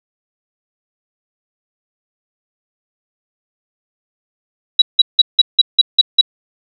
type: tone bursts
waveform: sine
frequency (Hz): 3900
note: B7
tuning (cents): -23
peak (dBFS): -3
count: 8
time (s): 4.79-6.212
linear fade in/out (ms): 5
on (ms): 29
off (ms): 170
effects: none